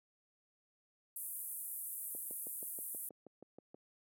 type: band-pass noise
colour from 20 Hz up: pink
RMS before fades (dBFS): -44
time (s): 1.16-3.09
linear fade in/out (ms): 2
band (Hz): 9500 to 15000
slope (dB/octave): 48
type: click train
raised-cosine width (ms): 2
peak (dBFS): -36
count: 11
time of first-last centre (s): 2.15-3.745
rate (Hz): 6.27
effects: high-pass 300 Hz 12 dB/octave